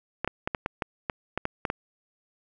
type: clicks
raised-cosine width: 0.5 ms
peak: -12 dBFS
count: 11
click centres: 0.246 / 0.276 / 0.475 / 0.548 / 0.661 / 0.822 / 1.098 / 1.376 / 1.454 / 1.652 / 1.701 s
effects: none